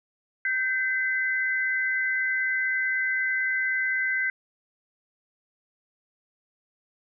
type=tone pair together; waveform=sine; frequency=1560.2 / 2031 Hz; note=G6 / B6; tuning=-9 / +48 cents; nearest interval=perfect fourth; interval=457 cents; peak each=-26 dBFS; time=0.45-4.3 s; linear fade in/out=2 ms; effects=none